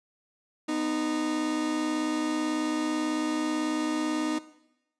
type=tone pair together; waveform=40% pulse; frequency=250.2 / 308.4 Hz; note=B3 / D#4; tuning=+23 / -15 cents; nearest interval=major third; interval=362 cents; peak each=-33 / -27 dBFS; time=0.68-4.39 s; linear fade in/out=10 ms; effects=noise-tail reverb RT60 0.9 s tail -17 dB re dry + resampled to 22050 Hz